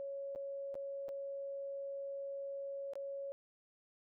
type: tone with dropouts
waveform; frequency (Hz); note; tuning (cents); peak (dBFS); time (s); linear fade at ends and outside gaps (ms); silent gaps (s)
sine; 554.4; C#5; 0; -40; 0-3.32; 0; 0.35-0.359 / 0.743-0.753 / 1.084-1.09 / 2.935-2.955
effects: none